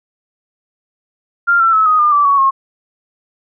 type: tone with pitch steps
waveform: sine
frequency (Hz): 1394 / 1344.2 / 1296.1 / 1249.8 / 1205.2 / 1162.1 / 1120.6 / 1080.5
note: F6 / E6 / E6 / D#6 / D6 / D6 / C#6 / C#6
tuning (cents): -4 / +33 / -30 / +7 / +44 / -19 / +18 / -45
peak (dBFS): -8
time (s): 1.47-2.51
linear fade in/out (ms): 20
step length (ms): 130
effects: none